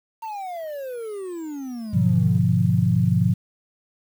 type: exponential sweep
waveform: triangle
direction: down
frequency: 920 to 138.5 Hz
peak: -27 dBFS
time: 0.22-2.39 s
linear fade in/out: 10 ms
type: chord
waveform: sine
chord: G# diminished seventh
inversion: none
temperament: equal with one note detuned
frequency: 102.57 / 123.47 / 146.83 / 174.61 Hz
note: G#2 / B2 / D3 / F3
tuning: -21 / 0 / 0 / 0 cents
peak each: -22 / -21 / -25 / -20 dBFS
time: 1.93-3.34 s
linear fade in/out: 10 ms
effects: 8-bit